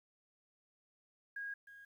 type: tone with echo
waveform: sine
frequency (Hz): 1637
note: G#6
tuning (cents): -25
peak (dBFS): -40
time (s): 1.36-1.54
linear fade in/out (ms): 5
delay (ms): 310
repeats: 1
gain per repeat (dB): -13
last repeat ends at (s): 1.85
effects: 12-bit